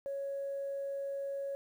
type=tone; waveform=sine; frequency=554.4 Hz; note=C#5; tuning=in tune; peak=-34 dBFS; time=0.06-1.55 s; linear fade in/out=0 ms; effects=tanh soft clip ceiling -31 dBFS + 11-bit